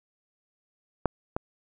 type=clicks; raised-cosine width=1 ms; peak=-8 / -14 dBFS; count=2; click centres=1.057 / 1.365 s; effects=none